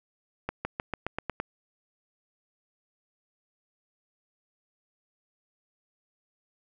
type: accelerating click train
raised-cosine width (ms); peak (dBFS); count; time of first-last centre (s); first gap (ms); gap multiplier
0.5; -15; 8; 0.49-1.4; 160; 0.93
effects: none